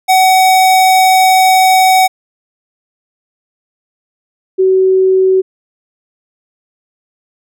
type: tone pair in turn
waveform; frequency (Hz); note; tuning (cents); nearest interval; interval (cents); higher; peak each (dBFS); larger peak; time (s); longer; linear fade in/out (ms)
square / sine; 752 / 377.5; F#5 / F#4; +28 / +35; octave; 1193; first; -6; neither; 0.08-2.08 / 4.58-5.42; first; 20
effects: none